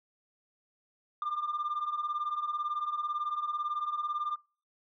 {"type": "beating tone pair", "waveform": "sine", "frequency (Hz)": [1186, 1204], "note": ["D6", "D6"], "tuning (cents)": [17, 43], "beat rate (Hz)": 18, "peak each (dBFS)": [-34, -31], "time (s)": [1.22, 4.36], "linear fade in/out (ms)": 2, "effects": ["noise-tail reverb RT60 0.4 s tail -26 dB re dry", "tanh soft clip ceiling -27 dBFS"]}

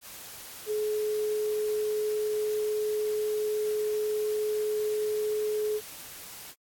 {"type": "tone in noise", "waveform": "sine", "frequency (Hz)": 425.6, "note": "G#4", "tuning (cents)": 42, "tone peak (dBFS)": -26, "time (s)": [0.66, 5.81], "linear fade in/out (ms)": 50, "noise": "white", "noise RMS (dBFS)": -44, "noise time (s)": [0.01, 6.55], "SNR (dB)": 15, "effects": ["AAC 64 kbps"]}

